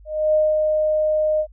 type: tone with ADSR envelope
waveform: sine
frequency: 616 Hz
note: D#5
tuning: 17 cents flat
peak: -13 dBFS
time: 0.05-1.47 s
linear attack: 290 ms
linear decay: 210 ms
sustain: -3 dB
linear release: 71 ms
effects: added 50 Hz sine -43 dBFS peak until 1.52 s